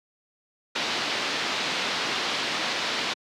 white low-pass noise, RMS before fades -28 dBFS, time 0.75-3.14 s, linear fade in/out 10 ms, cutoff 4500 Hz, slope 24 dB/octave, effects high-pass 200 Hz 12 dB/octave

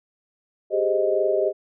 sine chord, Ab major seventh, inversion third, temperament equal, 392 / 415.3 / 523.3 / 622.3 Hz, G4 / Ab4 / C5 / Eb5, 0 / 0 / 0 / 0 cents, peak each -23 / -27 / -26 / -22 dBFS, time 0.7-1.53 s, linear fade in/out 50 ms, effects none

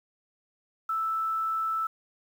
sine tone with quantisation, 1318.5 Hz, E6, in tune, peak -26 dBFS, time 0.89-1.87 s, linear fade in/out 5 ms, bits 9, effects none

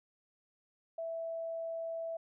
sine tone, 659.3 Hz, E5, in tune, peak -36 dBFS, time 0.98-2.17 s, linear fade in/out 5 ms, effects none

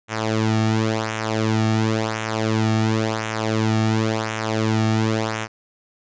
sawtooth tone with flanger, 110.3 Hz, A2, 5 cents sharp, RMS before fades -21 dBFS, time 0.08-5.48 s, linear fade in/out 50 ms, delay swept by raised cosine 0.21 to 2.01 ms, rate 0.94 Hz, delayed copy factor -0.75, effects resampled to 16000 Hz

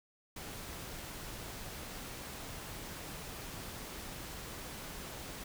pink noise, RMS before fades -45 dBFS, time 0.36-5.44 s, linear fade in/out 5 ms, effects none

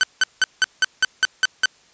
sawtooth tone bursts, 1523 Hz, F#6, 50 cents sharp, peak -9 dBFS, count 9, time 0.01-1.657 s, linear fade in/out 0 ms, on 23 ms, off 180 ms, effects white hiss -54 dBFS RMS until 1.93 s + resampled to 16000 Hz

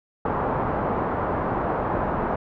white low-pass noise, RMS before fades -25 dBFS, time 0.25-2.36 s, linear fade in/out 5 ms, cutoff 1100 Hz, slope 24 dB/octave, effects none

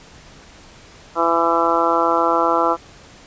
harmonic tone, 167.5 Hz, E3, 28 cents sharp, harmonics 2 / 3 / 4 / 5 / 6 / 7 / 8, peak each -23 / -22 / -22 / -23 / -21 / -22 / -21 dBFS, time 1.15-2.77 s, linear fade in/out 50 ms, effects pink hiss -44 dBFS RMS until 3.26 s + resampled to 16000 Hz

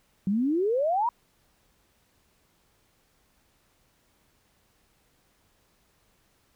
sine exponential sweep, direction up, 185.6 to 990 Hz, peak -22 dBFS, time 0.27-1.09 s, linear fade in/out 2 ms, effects pink hiss -67 dBFS RMS until 6.55 s

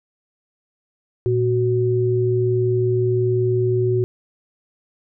sine tone pair together, 116.54 / 370.9 Hz, A#2 / F#4, 0 / +4 cents, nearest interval octave + minor sixth, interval 2004 cents, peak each -19 / -18 dBFS, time 1.26-4.04 s, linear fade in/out 0 ms, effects none

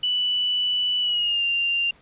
sine tone with pitch glide, 2969 to 2786 Hz, F#7 to F7, +5 to -5 cents, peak -20 dBFS, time 0.03-1.91 s, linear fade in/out 5 ms, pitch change -110 cents, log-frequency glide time 1-1.44 s, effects pink hiss -55 dBFS RMS until 2.01 s + resampled to 8000 Hz

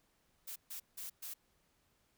blue noise bursts at uneven times, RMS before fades -45 dBFS, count 4, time 0.47-0.56 / 0.7-0.8 / 0.97-1.1 / 1.22-1.34 s, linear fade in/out 10 ms, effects pink hiss -75 dBFS RMS until 2.17 s

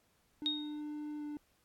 triangle tone with pitch glide, 298.9 to 296.2 Hz, D4 to D4, +31 to +15 cents, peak -37 dBFS, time 0.42-1.37 s, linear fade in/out 0 ms, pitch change -16 cents, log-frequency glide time 1.18-1.23 s
sine tone with exponential decay, 3729 Hz, A#7, in tune, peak -28 dBFS, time 0.46-0.81 s, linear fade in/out 0 ms, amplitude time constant 76 ms
effects pink hiss -73 dBFS RMS until 1.64 s + AAC 64 kbps

